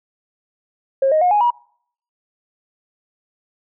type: tone with pitch steps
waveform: sine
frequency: 539 / 622.7 / 719.5 / 831.3 / 960.4 Hz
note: C#5 / D#5 / F#5 / G#5 / B5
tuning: -49 / +1 / -49 / +1 / -49 cents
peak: -11 dBFS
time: 1.02-1.505 s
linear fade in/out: 5 ms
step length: 97 ms
effects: noise-tail reverb RT60 0.6 s tail -25 dB re dry + tanh soft clip ceiling -7 dBFS